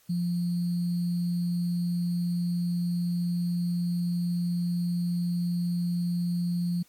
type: tone with sample-and-hold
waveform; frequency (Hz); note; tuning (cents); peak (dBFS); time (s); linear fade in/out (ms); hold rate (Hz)
sine; 174.61; F3; 0; -25; 0.09-6.83; 10; 4410
effects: white hiss -62 dBFS RMS until 6.88 s + AAC 64 kbps